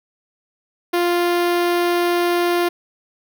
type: tone with notch filter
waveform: sawtooth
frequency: 349.2 Hz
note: F4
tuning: in tune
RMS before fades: -18 dBFS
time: 0.93-2.69 s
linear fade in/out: 10 ms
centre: 7400 Hz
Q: 1.1
effects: none